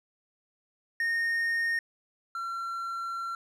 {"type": "tone pair in turn", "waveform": "triangle", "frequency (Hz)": [1844, 1361.6], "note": ["A#6", "F6"], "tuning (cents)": [-19, -44], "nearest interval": "perfect fourth", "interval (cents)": 525, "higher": "first", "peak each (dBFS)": [-24, -30], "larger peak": "first", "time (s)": [[1, 1.79], [2.35, 3.35]], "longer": "second", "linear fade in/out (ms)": 2, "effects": ["resampled to 32000 Hz"]}